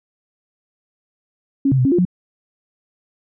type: tone with pitch steps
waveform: sine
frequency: 274.4 / 133.4 / 126.5 / 273.5 / 351.1 / 180.3 Hz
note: C#4 / C3 / B2 / C#4 / F4 / F#3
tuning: -17 / +34 / +42 / -23 / +9 / -45 cents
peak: -12 dBFS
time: 1.65-2.052 s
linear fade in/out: 5 ms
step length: 67 ms
effects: none